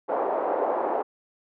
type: band-pass noise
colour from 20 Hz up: white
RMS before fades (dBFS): -26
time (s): 0.08-1.03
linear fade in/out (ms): 20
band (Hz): 370 to 850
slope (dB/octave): 24
effects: none

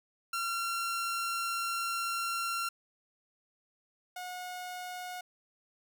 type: tone pair in turn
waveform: sawtooth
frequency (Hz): 1369 / 725.2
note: F6 / F#5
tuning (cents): -35 / -35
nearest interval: major seventh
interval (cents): 1100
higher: first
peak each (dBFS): -28 / -35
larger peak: first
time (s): 0.33-2.69 / 4.16-5.21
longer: first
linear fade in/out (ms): 5
effects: none

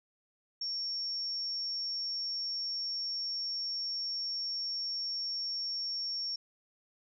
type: tone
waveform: sine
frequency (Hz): 5490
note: F8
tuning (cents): -31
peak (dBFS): -33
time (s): 0.61-6.36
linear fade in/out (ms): 5
effects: none

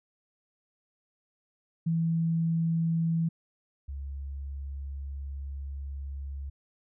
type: tone pair in turn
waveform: sine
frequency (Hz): 164.81 / 69.29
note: E3 / C#2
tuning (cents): 0 / 0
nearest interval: octave + minor third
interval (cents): 1500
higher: first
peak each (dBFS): -24 / -34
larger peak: first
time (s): 1.86-3.29 / 3.88-6.5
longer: second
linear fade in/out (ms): 10
effects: none

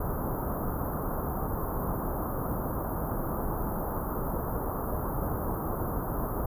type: band-stop noise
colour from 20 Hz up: pink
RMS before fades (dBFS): -31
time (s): 0-6.46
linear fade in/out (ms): 5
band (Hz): 1300 to 13000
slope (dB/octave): 48
effects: resampled to 32000 Hz

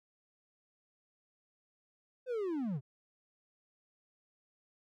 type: linear sweep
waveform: triangle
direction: down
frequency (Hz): 523 to 117.1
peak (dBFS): -31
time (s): 2.26-2.81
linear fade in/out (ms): 50
effects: none

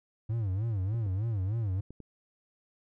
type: tone with vibrato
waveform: triangle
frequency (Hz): 103.83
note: G#2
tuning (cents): 0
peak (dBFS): -26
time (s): 0.29-1.81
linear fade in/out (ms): 10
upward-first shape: sine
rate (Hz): 3.3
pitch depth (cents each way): 210
type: clicks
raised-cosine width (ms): 3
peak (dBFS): -33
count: 4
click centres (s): 0.944 / 1.064 / 1.906 / 2.003
effects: none

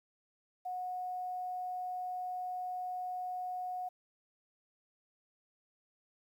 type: tone with quantisation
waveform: sine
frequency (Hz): 730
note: F#5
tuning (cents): -24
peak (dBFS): -36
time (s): 0.65-3.89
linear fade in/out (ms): 10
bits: 11
effects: none

